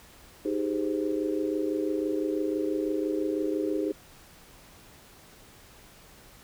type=chord; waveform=sine; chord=Ab major seventh; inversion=second; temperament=just; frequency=311.5 / 389.3 / 415.3 / 519.1 Hz; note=Eb4 / G4 / Ab4 / C5; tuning=+2 / -12 / 0 / -14 cents; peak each=-29 / -32 / -32 / -35 dBFS; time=0.45-3.92 s; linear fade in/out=5 ms; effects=pink hiss -53 dBFS RMS until 6.43 s